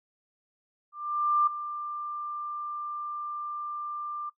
sine tone with ADSR envelope, 1189 Hz, D6, 21 cents sharp, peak -19 dBFS, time 0.92-4.3 s, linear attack 550 ms, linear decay 6 ms, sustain -13 dB, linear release 13 ms, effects noise-tail reverb RT60 0.1 s tail -22 dB re dry

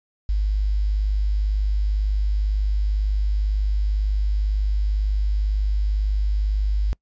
sine tone with quantisation, 51 Hz, G#1, 31 cents flat, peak -18 dBFS, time 0.29-6.93 s, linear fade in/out 0 ms, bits 8, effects noise-tail reverb RT60 0.1 s tail -26 dB re dry + resampled to 16000 Hz

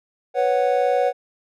triangle chord, B suspended second, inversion none, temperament equal, 493.9 / 554.4 / 740 Hz, B4 / C#5 / F#5, 0 / 0 / 0 cents, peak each -19 dBFS, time 0.34-1.13 s, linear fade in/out 50 ms, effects none

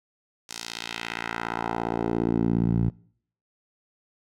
10% pulse tone with band-pass filter sweep, 57.3 Hz, A#1, 29 cents flat, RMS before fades -27 dBFS, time 0.49-2.9 s, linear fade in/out 5 ms, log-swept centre 6400 to 120 Hz, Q 1.3, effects noise-tail reverb RT60 0.6 s tail -24 dB re dry

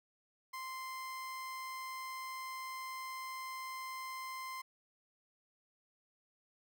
30% pulse tone, 1043 Hz, C6, 6 cents flat, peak -39 dBFS, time 0.53-4.62 s, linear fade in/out 10 ms, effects none

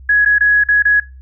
sine tone with dropouts, 1674 Hz, G#6, 13 cents sharp, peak -8 dBFS, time 0.09-1 s, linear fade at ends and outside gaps 5 ms, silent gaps 0.25-0.258 / 0.384-0.407 / 0.638-0.686 / 0.824-0.852 s, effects noise-tail reverb RT60 0.3 s tail -22 dB re dry + added 65 Hz sine -34 dBFS peak until 1.21 s

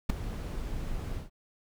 brown noise with ADSR envelope, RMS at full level -19 dBFS, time 0.09-1.3 s, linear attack 11 ms, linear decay 5 ms, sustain -16 dB, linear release 140 ms, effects none

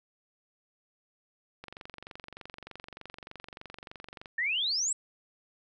click train, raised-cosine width 0.3 ms, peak -27 dBFS, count 62, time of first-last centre 1.64-4.258 s, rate 23.3 Hz
sine exponential sweep, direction up, 1760 to 8030 Hz, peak -27 dBFS, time 4.38-4.93 s, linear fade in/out 5 ms
effects none

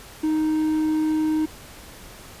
triangle tone, 311.1 Hz, D#4, in tune, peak -17 dBFS, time 0.23-1.46 s, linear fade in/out 10 ms, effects pink hiss -43 dBFS RMS until 2.4 s + resampled to 32000 Hz

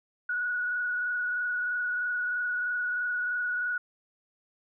sine tone with frequency modulation, 1463 Hz, F#6, 20 cents flat, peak -27 dBFS, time 0.29-3.78 s, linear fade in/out 5 ms, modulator 23.1 Hz, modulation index 1, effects none

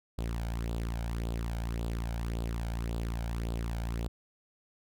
sawtooth tone with flanger, 57.3 Hz, A#1, 29 cents flat, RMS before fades -34 dBFS, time 0.18-4.08 s, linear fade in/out 5 ms, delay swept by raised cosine 0.24 to 1.34 ms, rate 1.8 Hz, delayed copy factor +0.6, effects none

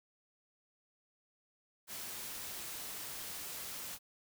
white noise, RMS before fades -44 dBFS, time 1.87-3.99 s, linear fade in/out 50 ms, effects none

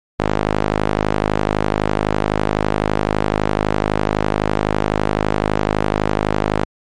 sawtooth tone with band-pass filter, 51.91 Hz, G#1, in tune, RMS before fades -18 dBFS, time 0.19-6.65 s, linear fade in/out 10 ms, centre 710 Hz, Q 0.54, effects MP3 48 kbps

